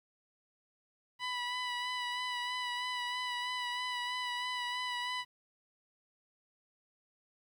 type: tone with vibrato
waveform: 15% pulse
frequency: 987.8 Hz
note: B5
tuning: in tune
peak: -28 dBFS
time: 1.19-5.25 s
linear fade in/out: 50 ms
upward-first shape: sine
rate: 3.1 Hz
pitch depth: 23 cents each way
effects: low-pass 6000 Hz 12 dB/octave + 11-bit